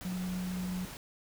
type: tone in noise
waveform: sine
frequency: 182.6 Hz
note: F#3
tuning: 23 cents flat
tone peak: -33 dBFS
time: 0.05-0.85 s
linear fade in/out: 0 ms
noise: pink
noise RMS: -45 dBFS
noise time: 0.01-0.97 s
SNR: +9 dB
effects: none